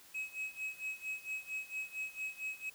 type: tone with tremolo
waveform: triangle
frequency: 2556 Hz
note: D#7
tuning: 46 cents sharp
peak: -34 dBFS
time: 0.14-2.7 s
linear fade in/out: 10 ms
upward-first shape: sine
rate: 4.4 Hz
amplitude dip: 90%
effects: white hiss -59 dBFS RMS until 2.74 s